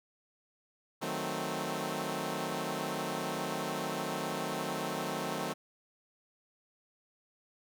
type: chord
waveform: 10% pulse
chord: D# diminished seventh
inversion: none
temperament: equal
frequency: 155.56 / 185 / 220 / 261.6 Hz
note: D#3 / F#3 / A3 / C4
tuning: 0 / 0 / 0 / 0 cents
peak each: -31 dBFS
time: 1.01-5.54 s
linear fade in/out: 20 ms
effects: none